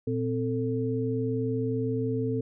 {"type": "tone cluster", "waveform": "sine", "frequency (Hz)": [118.6, 258, 444.2], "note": ["A#2", "C4", "A4"], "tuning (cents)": [30, -24, 16], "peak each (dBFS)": -30, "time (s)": [0.07, 2.41], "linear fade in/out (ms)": 5, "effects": []}